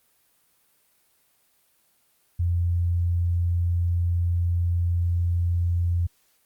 sine tone, 86.7 Hz, F2, 12 cents flat, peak -20 dBFS, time 2.39-6.07 s, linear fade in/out 10 ms, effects white hiss -65 dBFS RMS until 6.45 s + Opus 32 kbps

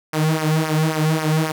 sawtooth tone with flanger, 156.7 Hz, D#3, 13 cents sharp, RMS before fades -19 dBFS, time 0.13-1.52 s, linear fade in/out 5 ms, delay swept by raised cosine 0.25 to 3.25 ms, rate 3.7 Hz, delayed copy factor -0.75, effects none

